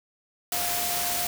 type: tone in noise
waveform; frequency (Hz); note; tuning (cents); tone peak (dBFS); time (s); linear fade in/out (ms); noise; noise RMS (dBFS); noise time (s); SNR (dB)
sine; 705; F5; +16; -33; 0.52-1.27; 2; white; -28; 0.52-1.27; -8
effects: none